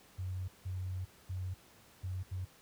sine tone bursts at uneven times, 92.5 Hz, F#2, in tune, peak -35 dBFS, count 5, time 0.18-0.48 / 0.65-1.05 / 1.29-1.54 / 2.03-2.23 / 2.31-2.45 s, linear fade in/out 10 ms, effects pink hiss -61 dBFS RMS until 2.61 s + high-pass 60 Hz 12 dB/octave

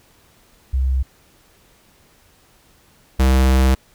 sine / square tone pair in turn, 65.41 / 65.41 Hz, C2 / C2, 0 / 0 cents, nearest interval unison, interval 0 cents, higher neither, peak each -15 / -12 dBFS, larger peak second, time 0.73-1.03 / 3.19-3.75 s, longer second, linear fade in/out 10 ms, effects pink hiss -54 dBFS RMS until 3.94 s

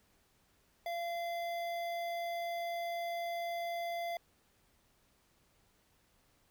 square tone with notch filter, 686 Hz, F5, 31 cents flat, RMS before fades -38 dBFS, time 0.86-4.17 s, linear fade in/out 2 ms, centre 8000 Hz, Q 0.64, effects pink hiss -71 dBFS RMS until 6.5 s

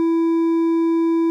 triangle tone with hard clipping, 330.9 Hz, E4, 7 cents sharp, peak -16 dBFS, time 0-1.3 s, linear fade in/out 0 ms, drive 7 dB, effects none

